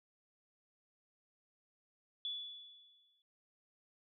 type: tone with exponential decay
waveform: sine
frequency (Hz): 3435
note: A7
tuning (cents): -42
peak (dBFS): -36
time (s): 2.25-3.22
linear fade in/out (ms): 1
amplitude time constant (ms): 210
effects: none